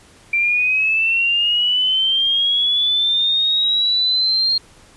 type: linear sweep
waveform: sine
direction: up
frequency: 2349 to 4232 Hz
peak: -14 dBFS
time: 0.33-4.58 s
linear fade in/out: 5 ms
effects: pink hiss -48 dBFS RMS until 4.96 s + resampled to 24000 Hz